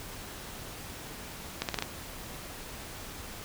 accelerating click train, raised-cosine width 0.2 ms, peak -12 dBFS, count 5, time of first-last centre 1.62-1.824 s, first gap 68 ms, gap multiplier 0.81, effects pink hiss -43 dBFS RMS until 3.44 s

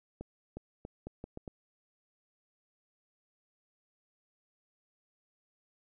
accelerating click train, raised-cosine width 2 ms, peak -28 dBFS, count 7, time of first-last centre 0.21-1.478 s, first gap 360 ms, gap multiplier 0.78, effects none

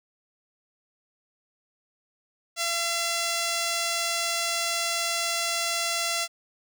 5% pulse tone, 679 Hz, F5, 49 cents flat, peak -14 dBFS, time 2.56-6.28 s, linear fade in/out 50 ms, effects none

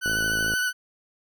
40% pulse tone with vibrato, 1493 Hz, F#6, 15 cents sharp, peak -22 dBFS, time 0.01-0.73 s, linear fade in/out 50 ms, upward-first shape sine, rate 13 Hz, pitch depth 21 cents each way
click train, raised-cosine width 2 ms, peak -20 dBFS, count 27, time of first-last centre 0.06-0.537 s, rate 54.5 Hz
effects none

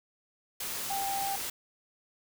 sine tone in noise, 789 Hz, G5, 11 cents sharp, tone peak -31 dBFS, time 0.9-1.36 s, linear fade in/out 5 ms, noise white, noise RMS -36 dBFS, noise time 0.6-1.5 s, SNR +2 dB, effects none

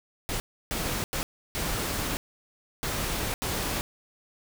pink noise bursts at uneven times, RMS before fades -30 dBFS, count 6, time 0.29-0.4 / 0.71-1.04 / 1.13-1.23 / 1.55-2.17 / 2.83-3.34 / 3.42-3.81 s, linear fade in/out 0 ms, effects none

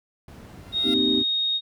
brown noise, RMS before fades -38 dBFS, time 0.28-1.22 s, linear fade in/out 2 ms
10% pulse tone with exponential growth, 690 Hz, F5, 21 cents flat, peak -25 dBFS, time 0.48-0.94 s, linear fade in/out 2 ms, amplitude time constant 99 ms
sine tone, 3729 Hz, A#7, in tune, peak -21 dBFS, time 0.72-1.61 s, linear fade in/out 50 ms
sine chord, C minor seventh, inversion third, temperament equal, 233.1 / 261.6 / 311.1 / 392 Hz, Bb3 / C4 / Eb4 / G4, 0 / 0 / 0 / 0 cents, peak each -28 / -25 / -26 / -27 dBFS, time 0.83-1.24 s, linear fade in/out 50 ms
effects high-pass 80 Hz 12 dB/octave

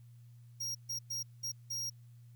45% pulse tone bursts at uneven times, 5620 Hz, F8, 10 cents sharp, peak -36 dBFS, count 5, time 0.6-0.75 / 0.89-0.99 / 1.1-1.23 / 1.43-1.52 / 1.7-1.9 s, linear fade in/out 10 ms, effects added 119 Hz sine -53 dBFS peak until 2.35 s + white hiss -75 dBFS RMS until 2.35 s

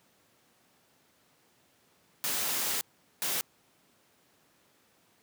white noise bursts at uneven times, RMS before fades -31 dBFS, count 2, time 2.24-2.81 / 3.22-3.41 s, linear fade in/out 0 ms, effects pink hiss -66 dBFS RMS until 5.22 s + high-pass 150 Hz 12 dB/octave

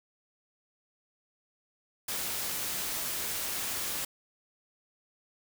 white noise, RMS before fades -34 dBFS, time 2.08-4.05 s, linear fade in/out 5 ms, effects none

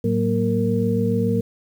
sine tone cluster, 109.8 / 187.1 / 234.3 / 461.8 Hz, A2 / F#3 / A#3 / A#4, -3 / +20 / +9 / -16 cents, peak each -23 dBFS, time 0.04-1.41 s, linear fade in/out 5 ms, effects 8-bit

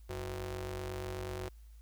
sawtooth ring-modulated tone, 138.59 Hz, C#3, in tune, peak -31 dBFS, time 0.09-1.49 s, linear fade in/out 10 ms, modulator 232 Hz, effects added 54 Hz sine -51 dBFS peak until 1.81 s + white hiss -71 dBFS RMS until 1.81 s

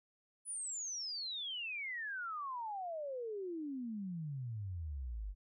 sine exponential sweep, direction down, 10110 to 45.78 Hz, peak -39 dBFS, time 0.45-5.35 s, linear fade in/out 50 ms, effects none

